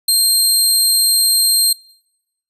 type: tone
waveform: 20% pulse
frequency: 4186 Hz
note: C8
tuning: in tune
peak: -5 dBFS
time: 0.08-1.73 s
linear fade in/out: 5 ms
effects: noise-tail reverb RT60 0.9 s tail -25 dB re dry + resampled to 32000 Hz